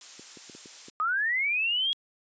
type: noise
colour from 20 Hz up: blue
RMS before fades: -41 dBFS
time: 0.01-0.9 s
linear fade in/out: 2 ms
type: clicks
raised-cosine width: 3 ms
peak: -29 dBFS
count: 6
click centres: 0.195 / 0.372 / 0.497 / 0.55 / 0.658 / 0.884 s
type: linear sweep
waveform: sine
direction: up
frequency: 1214 to 3322 Hz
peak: -24 dBFS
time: 1-1.93 s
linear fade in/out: 0 ms
effects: high-pass 300 Hz 12 dB/octave + resampled to 16000 Hz